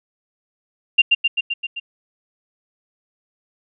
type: tone with echo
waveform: sine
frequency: 2784 Hz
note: F7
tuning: 6 cents flat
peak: -7 dBFS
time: 0.98-1.02 s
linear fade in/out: 10 ms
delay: 130 ms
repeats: 6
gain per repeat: -3 dB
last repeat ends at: 1.8 s
effects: none